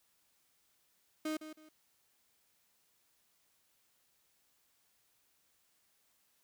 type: tone with echo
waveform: 35% pulse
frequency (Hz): 310.6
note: D#4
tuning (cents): -3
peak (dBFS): -33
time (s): 1.25-1.37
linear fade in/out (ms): 5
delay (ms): 160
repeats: 2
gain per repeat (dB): -11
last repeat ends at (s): 1.69
effects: white hiss -74 dBFS RMS until 6.43 s